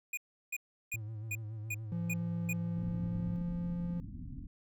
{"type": "tone bursts", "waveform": "square", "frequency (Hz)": 2457, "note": "D#7", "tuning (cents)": -22, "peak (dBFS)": -35, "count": 7, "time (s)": [0.13, 2.531], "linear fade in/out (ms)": 5, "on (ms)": 43, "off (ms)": 350}
{"type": "tone with vibrato", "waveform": "triangle", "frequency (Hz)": 108.8, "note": "A2", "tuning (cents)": -19, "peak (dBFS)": -37, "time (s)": [0.94, 3.36], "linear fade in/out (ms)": 0, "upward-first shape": "sine", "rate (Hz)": 7.1, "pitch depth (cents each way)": 65}
{"type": "tone with pitch glide", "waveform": "triangle", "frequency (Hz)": [170.8, 173.48], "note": ["F3", "F3"], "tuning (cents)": [-38, -11], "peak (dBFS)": -32, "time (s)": [1.92, 4], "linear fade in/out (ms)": 0, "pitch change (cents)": 27, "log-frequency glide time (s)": [2.72, 3.26]}
{"type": "low-pass noise", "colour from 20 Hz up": "pink", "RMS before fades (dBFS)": -44, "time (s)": [2.76, 4.47], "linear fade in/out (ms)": 5, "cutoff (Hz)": 290, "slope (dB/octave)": 96}
{"effects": []}